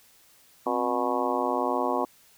harmonic tone with a mistuned harmonic, 121.7 Hz, B2, 25 cents flat, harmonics 2 / 3 / 4 / 5 / 6 / 7 / 8 / 9, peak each -32 / -32 / -32 / -32 / -32 / -32 / -32 / -32 dBFS, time 0.66-2.05 s, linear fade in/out 5 ms, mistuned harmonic 2, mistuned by +140 cents, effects white hiss -58 dBFS RMS until 2.37 s

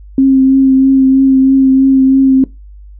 sine tone with vibrato, 266.5 Hz, C4, 32 cents sharp, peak -4 dBFS, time 0.18-2.44 s, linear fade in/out 2 ms, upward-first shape triangle, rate 3.1 Hz, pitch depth 21 cents each way, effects noise-tail reverb RT60 0.2 s tail -20 dB re dry + added 50 Hz sine -31 dBFS peak until 2.99 s

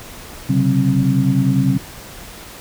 sine tone cluster, 129.2 / 139.2 / 189.4 / 267.1 Hz, C3 / C#3 / F#3 / C4, -21 / +8 / +41 / +36 cents, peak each -18 dBFS, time 0.49-1.78 s, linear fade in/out 10 ms, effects pink hiss -36 dBFS RMS until 2.6 s

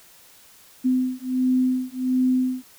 sine beating tone pair, 254.9 / 256.3 Hz, C4 / C4, -45 / -36 cents, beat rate 1.4 Hz, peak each -22 dBFS, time 0.84-2.64 s, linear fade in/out 20 ms, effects white hiss -51 dBFS RMS until 2.78 s

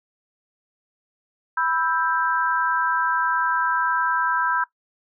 sine chord, E minor, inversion second, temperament equal with one note detuned, 987.8 / 1318.5 / 1579.8 Hz, B5 / E6 / G6, 0 / 0 / +13 cents, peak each -24 dBFS, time 1.57-4.64 s, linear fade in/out 5 ms, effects noise-tail reverb RT60 0.1 s tail -17 dB re dry

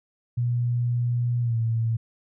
sine tone with pitch glide, 120.8 to 114.02 Hz, B2 to A#2, -38 to -38 cents, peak -21 dBFS, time 0.37-1.97 s, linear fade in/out 10 ms, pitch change -100 cents, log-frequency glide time 1.41-1.57 s, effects none

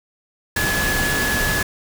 sine tone in noise, 1700 Hz, G#6, 40 cents sharp, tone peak -21 dBFS, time 0.56-1.63 s, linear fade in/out 5 ms, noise pink, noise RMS -22 dBFS, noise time 0.56-1.63 s, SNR -2 dB, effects none

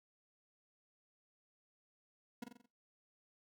40% pulse tone with echo, 238.9 Hz, A#3, 43 cents sharp, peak -40 dBFS, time 2.42-2.44 s, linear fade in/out 5 ms, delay 44 ms, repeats 5, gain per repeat -5 dB, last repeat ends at 2.66 s, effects noise-tail reverb RT60 0.2 s tail -18 dB re dry

